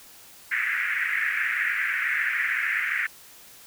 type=band-pass noise; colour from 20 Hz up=pink; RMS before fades=-26 dBFS; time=0.51-3.07 s; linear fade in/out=10 ms; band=1600 to 2200 Hz; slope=48 dB/octave; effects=white hiss -49 dBFS RMS until 3.66 s